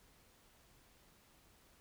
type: silence
effects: pink hiss -67 dBFS RMS until 1.8 s